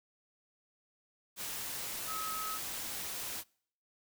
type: tone in noise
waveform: sine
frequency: 1282 Hz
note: E6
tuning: 49 cents flat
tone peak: -38 dBFS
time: 2.06-2.59 s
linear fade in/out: 50 ms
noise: white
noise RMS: -40 dBFS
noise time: 1.36-3.44 s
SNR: -1 dB
effects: noise-tail reverb RT60 0.6 s tail -26 dB re dry